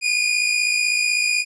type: tone pair together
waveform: sawtooth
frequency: 2417 / 2473 Hz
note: D7 / D#7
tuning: +49 / -11 cents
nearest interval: unison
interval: 40 cents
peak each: -17 dBFS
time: 0.01-1.45 s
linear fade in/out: 50 ms
effects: resampled to 22050 Hz